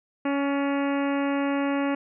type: harmonic tone with a mistuned harmonic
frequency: 280 Hz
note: C#4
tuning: 18 cents sharp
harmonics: 1 / 2 / 3 / 4 / 5 / 6 / 7 / 8 / 9 / 10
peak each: -24 / -30 / -34 / -36 / -38 / -40 / -41 / -42 / -43 / -44 dBFS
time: 0.25-1.95 s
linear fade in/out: 5 ms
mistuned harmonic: 6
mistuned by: +32 cents
effects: none